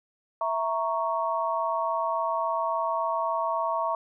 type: chord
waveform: sine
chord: A# diminished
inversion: second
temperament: equal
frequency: 659.3 / 932.3 / 1108.7 Hz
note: E5 / A#5 / C#6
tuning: 0 / 0 / 0 cents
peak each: -29 dBFS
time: 0.41-3.95 s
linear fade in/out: 2 ms
effects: none